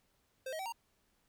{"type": "tone with pitch steps", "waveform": "square", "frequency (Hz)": [523.3, 633.2, 766.2, 927], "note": ["C5", "D#5", "G5", "A#5"], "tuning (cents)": [0, 30, -40, -10], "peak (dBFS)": -39, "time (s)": [0.46, 0.724], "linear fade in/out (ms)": 5, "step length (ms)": 66, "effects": ["pink hiss -75 dBFS RMS until 1.28 s"]}